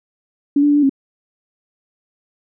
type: tone with pitch steps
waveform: sine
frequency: 284.9 / 291.9 / 290.2 / 292.7 / 272 Hz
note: C#4 / D4 / D4 / D4 / C#4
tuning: +48 / -10 / -21 / -6 / -33 cents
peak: -10 dBFS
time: 0.56-0.895 s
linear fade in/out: 5 ms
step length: 67 ms
effects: none